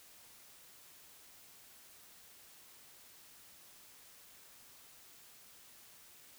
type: silence
effects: white hiss -59 dBFS RMS until 6.38 s